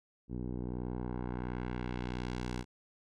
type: tone with low-pass filter sweep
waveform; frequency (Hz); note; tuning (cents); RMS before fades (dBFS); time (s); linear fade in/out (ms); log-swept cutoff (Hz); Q
10% pulse; 61.4; B1; -9; -38; 0.28-2.65; 50; 310 to 8000; 0.89
effects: none